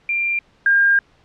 sine tone pair in turn, 2380 / 1608.3 Hz, D7 / G6, +22 / +44 cents, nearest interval perfect fifth, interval 678 cents, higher first, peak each -17 / -11 dBFS, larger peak second, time 0.09-0.39 / 0.66-0.99 s, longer second, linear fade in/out 2 ms, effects pink hiss -56 dBFS RMS until 1.24 s + low-pass 4000 Hz 12 dB/octave

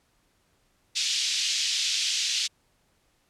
pink band-pass noise, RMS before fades -27 dBFS, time 0.95-2.48 s, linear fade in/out 20 ms, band 3000 to 6400 Hz, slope 24 dB/octave, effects pink hiss -68 dBFS RMS until 3.29 s + low-pass 12000 Hz 12 dB/octave

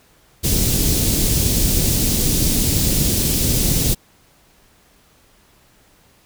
pink band-stop noise, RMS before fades -17 dBFS, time 0.43-3.95 s, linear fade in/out 20 ms, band 300 to 4800 Hz, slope 12 dB/octave, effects pink hiss -54 dBFS RMS until 6.25 s

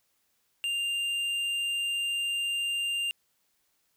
triangle tone with tanh clipping, 2794 Hz, F7, in tune, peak -29 dBFS, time 0.64-3.11 s, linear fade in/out 0 ms, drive 12 dB, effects white hiss -73 dBFS RMS until 3.96 s

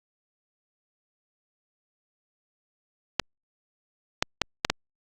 clicks, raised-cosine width 0.2 ms, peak -3 dBFS, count 5, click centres 3.197 / 4.225 / 4.417 / 4.649 / 4.7 s, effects Opus 48 kbps

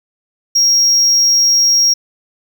triangle tone, 5600 Hz, F8, 4 cents sharp, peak -7 dBFS, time 0.55-1.94 s, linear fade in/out 10 ms, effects 8-bit

